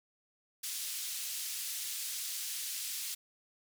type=band-pass noise; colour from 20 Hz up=white; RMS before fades=-39 dBFS; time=0.63-3.15 s; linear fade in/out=10 ms; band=3000 to 13000 Hz; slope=12 dB/octave; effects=none